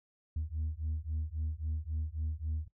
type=beating tone pair; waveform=sine; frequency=76.2 / 79.9 Hz; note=D#2 / D#2; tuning=-36 / +47 cents; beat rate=3.7 Hz; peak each=-35 / -35 dBFS; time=0.36-2.68 s; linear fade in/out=5 ms; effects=noise-tail reverb RT60 0.1 s tail -19 dB re dry + tanh soft clip ceiling -29 dBFS